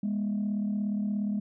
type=tone pair together; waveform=sine; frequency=205.6 / 242.6 Hz; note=G#3 / B3; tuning=-17 / -31 cents; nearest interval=minor third; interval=286 cents; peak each=-26 / -34 dBFS; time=0.03-1.4 s; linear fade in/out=5 ms; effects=tanh soft clip ceiling -23 dBFS